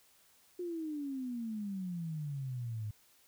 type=exponential sweep; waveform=sine; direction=down; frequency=361.4 to 103.83 Hz; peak=-36 dBFS; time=0.59-2.91 s; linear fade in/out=5 ms; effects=white hiss -66 dBFS RMS until 3.27 s